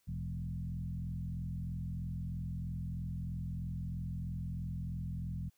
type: tone with frequency modulation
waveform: sine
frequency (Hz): 118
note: A#2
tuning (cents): +22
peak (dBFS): -36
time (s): 0.07-5.5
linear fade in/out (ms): 20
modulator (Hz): 43.1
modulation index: 1.5
effects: white hiss -75 dBFS RMS until 5.57 s